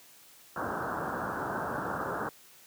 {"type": "low-pass noise", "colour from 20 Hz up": "white", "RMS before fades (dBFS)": -34, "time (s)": [0.56, 2.29], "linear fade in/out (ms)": 2, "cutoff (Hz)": 1600, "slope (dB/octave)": 96, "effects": ["white hiss -56 dBFS RMS until 2.66 s", "high-pass 100 Hz 12 dB/octave"]}